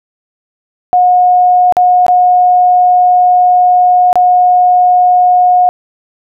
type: tone with dropouts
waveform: sine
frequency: 723 Hz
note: F#5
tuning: 40 cents flat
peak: -4 dBFS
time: 0.93-5.69 s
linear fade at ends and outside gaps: 0 ms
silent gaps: 1.724-1.768 / 2.065-2.082 / 4.129-4.156 s
effects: none